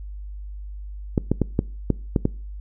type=clicks; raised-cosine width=3 ms; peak=-5 dBFS; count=7; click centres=1.178 / 1.316 / 1.417 / 1.591 / 1.903 / 2.162 / 2.254 s; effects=noise-tail reverb RT60 0.4 s tail -23 dB re dry + added 50 Hz sine -32 dBFS peak until 2.6 s